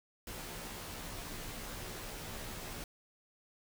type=noise with comb filter; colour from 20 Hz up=pink; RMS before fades=-44 dBFS; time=0.27-2.84 s; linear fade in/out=2 ms; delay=15 ms; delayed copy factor=-0.95; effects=none